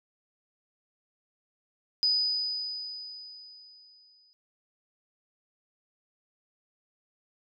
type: tone with exponential decay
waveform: sine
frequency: 4978 Hz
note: D#8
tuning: in tune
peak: -21 dBFS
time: 2.03-4.33 s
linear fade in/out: 0 ms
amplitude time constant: 500 ms
effects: none